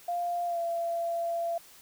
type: tone with pitch glide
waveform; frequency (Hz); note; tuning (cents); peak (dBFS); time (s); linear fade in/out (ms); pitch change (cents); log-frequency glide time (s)
sine; 698.5 to 678.6; F5 to F5; 0 to -50; -28; 0.08-1.58; 5; -50; 0.46-0.59
effects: white hiss -54 dBFS RMS until 1.81 s